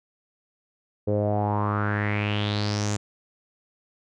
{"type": "tone with low-pass filter sweep", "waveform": "sawtooth", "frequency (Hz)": 103.83, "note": "G#2", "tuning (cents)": 0, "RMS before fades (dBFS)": -25, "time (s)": [1.07, 2.97], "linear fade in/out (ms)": 10, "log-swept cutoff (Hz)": [470, 7300], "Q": 5.5, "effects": []}